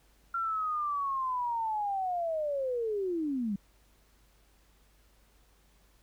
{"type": "linear sweep", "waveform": "sine", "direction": "down", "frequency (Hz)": [1375, 190], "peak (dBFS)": -29, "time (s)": [0.34, 3.56], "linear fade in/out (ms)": 5, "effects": ["added 50 Hz sine -63 dBFS peak until 6.02 s", "pink hiss -67 dBFS RMS until 6.02 s"]}